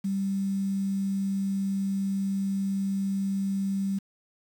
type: tone with quantisation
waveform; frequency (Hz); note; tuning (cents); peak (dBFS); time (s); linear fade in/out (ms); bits
sine; 195.5; G3; -4; -25; 0.04-3.99; 10; 8
effects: none